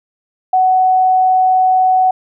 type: tone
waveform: sine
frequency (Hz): 746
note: F#5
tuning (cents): +14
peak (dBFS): -8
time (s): 0.53-2.11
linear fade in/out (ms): 5
effects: none